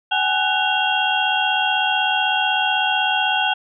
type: tone cluster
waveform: sine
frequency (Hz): 761 / 837 / 1491 / 2767 / 3258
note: F#5 / G#5 / F#6 / F7 / G#7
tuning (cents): +48 / +13 / +13 / -17 / -34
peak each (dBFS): -23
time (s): 0.11-3.54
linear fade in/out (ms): 10
effects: none